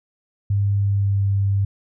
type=tone with pitch glide; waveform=sine; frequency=100.5 to 99 Hz; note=G2 to G2; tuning=+44 to +18 cents; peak=-16 dBFS; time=0.5-1.65 s; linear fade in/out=5 ms; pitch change=-26 cents; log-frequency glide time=0.67-1.27 s; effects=none